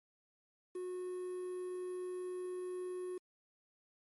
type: tone with quantisation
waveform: triangle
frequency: 364.2 Hz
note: F#4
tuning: 27 cents flat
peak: -37 dBFS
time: 0.75-3.18 s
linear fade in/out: 5 ms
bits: 10
effects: MP3 48 kbps